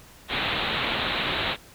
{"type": "low-pass noise", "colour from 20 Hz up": "white", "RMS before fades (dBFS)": -27, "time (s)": [0.28, 1.57], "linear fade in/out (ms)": 50, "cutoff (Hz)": 4000, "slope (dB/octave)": 96, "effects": ["pink hiss -50 dBFS RMS until 1.74 s"]}